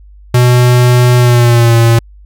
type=tone with pitch glide; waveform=square; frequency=123.47 to 115.87 Hz; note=B2 to A#2; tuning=0 to -10 cents; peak=-5 dBFS; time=0.34-1.99 s; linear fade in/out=5 ms; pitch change=-110 cents; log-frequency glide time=1.17-1.75 s; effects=added 50 Hz sine -34 dBFS peak until 2.25 s